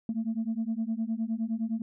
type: beating tone pair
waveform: sine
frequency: 220 / 229.7 Hz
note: A3 / A#3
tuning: 0 / -25 cents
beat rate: 9.7 Hz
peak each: -30 dBFS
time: 0.09-1.82 s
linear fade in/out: 2 ms
effects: tanh soft clip ceiling -23 dBFS